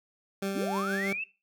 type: tone with tremolo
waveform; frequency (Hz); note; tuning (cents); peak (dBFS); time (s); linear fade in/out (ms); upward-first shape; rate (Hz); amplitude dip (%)
20% pulse; 196; G3; 0; -24; 0.42-1.13; 5; triangle; 6.3; 35
type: linear sweep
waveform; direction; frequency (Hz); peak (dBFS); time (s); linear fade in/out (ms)
sine; up; 205.4 to 2710; -31; 0.55-1.24; 5
effects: noise-tail reverb RT60 0.3 s tail -19 dB re dry